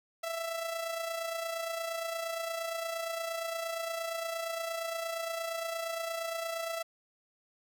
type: tone with amplitude modulation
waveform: sawtooth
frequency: 663 Hz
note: E5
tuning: 10 cents sharp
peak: -28 dBFS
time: 0.23-6.83 s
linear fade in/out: 10 ms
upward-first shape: sine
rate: 28.6 Hz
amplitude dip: 50%
effects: none